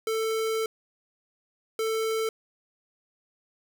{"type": "tone pair in turn", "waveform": "square", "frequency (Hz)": [443.8, 443.8], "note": ["A4", "A4"], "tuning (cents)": [15, 15], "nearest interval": "unison", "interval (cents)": 0, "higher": "neither", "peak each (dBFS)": -26, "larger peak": "neither", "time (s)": [[0.07, 0.66], [1.79, 2.29]], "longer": "first", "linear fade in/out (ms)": 2, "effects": []}